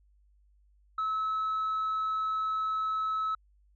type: tone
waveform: sine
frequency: 1296 Hz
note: E6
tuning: 30 cents flat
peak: -26 dBFS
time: 0.98-3.35 s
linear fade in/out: 5 ms
effects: tanh soft clip ceiling -26 dBFS + added 50 Hz sine -61 dBFS peak until 3.75 s